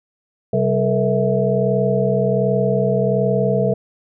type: tone cluster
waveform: sine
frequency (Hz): 131.1 / 194 / 437.2 / 478.5 / 652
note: C3 / G3 / A4 / A#4 / E5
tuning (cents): +4 / -18 / -11 / +45 / -19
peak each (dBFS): -21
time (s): 0.53-3.74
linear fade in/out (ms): 5
effects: none